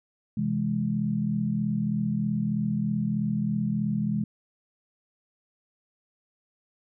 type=tone cluster; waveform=sine; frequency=130.2 / 165.6 / 208.8 Hz; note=C3 / E3 / G#3; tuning=-8 / +8 / +10 cents; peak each=-31 / -30 / -26 dBFS; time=0.37-4.24 s; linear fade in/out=5 ms; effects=none

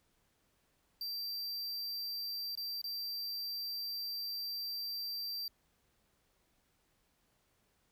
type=tone with dropouts; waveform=square; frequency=4699 Hz; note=D8; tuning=in tune; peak=-38 dBFS; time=1.01-5.48 s; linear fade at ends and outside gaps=2 ms; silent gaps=2.553-2.574 / 2.816-2.841 s; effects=pink hiss -75 dBFS RMS until 7.91 s

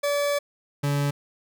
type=tone pair in turn; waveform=40% pulse; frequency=575 / 143.09 Hz; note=D5 / D3; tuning=-37 / -45 cents; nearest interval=2 octaves; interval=2408 cents; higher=first; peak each=-21 dBFS; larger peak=neither; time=0.03-0.39 / 0.83-1.11 s; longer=first; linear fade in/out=10 ms; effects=none

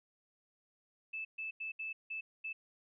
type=tone bursts at uneven times; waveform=sine; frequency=2626 Hz; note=E7; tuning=7 cents flat; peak=-38 dBFS; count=6; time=1.13-1.25 / 1.38-1.51 / 1.6-1.72 / 1.79-1.93 / 2.1-2.21 / 2.44-2.53 s; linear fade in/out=10 ms; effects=none

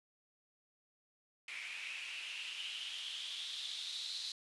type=noise with band-pass filter sweep; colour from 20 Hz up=white; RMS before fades=-44 dBFS; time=1.48-4.32 s; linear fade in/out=2 ms; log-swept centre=2300 to 4100 Hz; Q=6.3; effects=resampled to 24000 Hz

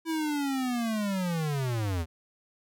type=linear sweep; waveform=square; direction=down; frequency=329.6 to 77.78 Hz; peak=-28 dBFS; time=0.05-2.06 s; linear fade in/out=50 ms; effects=none

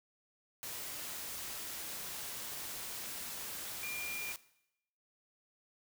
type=tone in noise; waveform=sine; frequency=2400 Hz; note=D7; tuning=37 cents sharp; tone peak=-40 dBFS; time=3.83-4.32 s; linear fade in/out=0 ms; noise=white; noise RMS=-43 dBFS; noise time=0.63-4.36 s; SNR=0 dB; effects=noise-tail reverb RT60 0.8 s tail -18 dB re dry

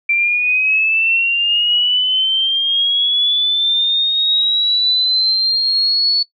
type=linear sweep; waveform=sine; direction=up; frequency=2349 to 4435 Hz; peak=-12 dBFS; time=0.09-6.23 s; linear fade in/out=5 ms; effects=noise-tail reverb RT60 0.1 s tail -18 dB re dry

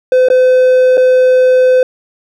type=tone with dropouts; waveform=triangle; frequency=510 Hz; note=C5; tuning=44 cents flat; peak=-3 dBFS; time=0.12-1.83 s; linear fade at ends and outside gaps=2 ms; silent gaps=0.286-0.301 / 0.972-0.977 s; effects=none

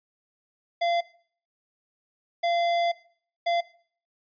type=tone bursts at uneven times; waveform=square; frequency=687 Hz; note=F5; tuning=29 cents flat; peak=-23 dBFS; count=3; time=0.81-1.01 / 2.43-2.92 / 3.46-3.61 s; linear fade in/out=10 ms; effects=noise-tail reverb RT60 0.5 s tail -18 dB re dry + resampled to 11025 Hz

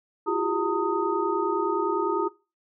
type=tone cluster; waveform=sine; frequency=335.9 / 365.8 / 406 / 911 / 1249 Hz; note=E4 / F#4 / G#4 / A#5 / D#6; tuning=+33 / -20 / -39 / -40 / +6 cents; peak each=-29 dBFS; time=0.26-2.29 s; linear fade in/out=20 ms; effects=noise-tail reverb RT60 0.3 s tail -22 dB re dry

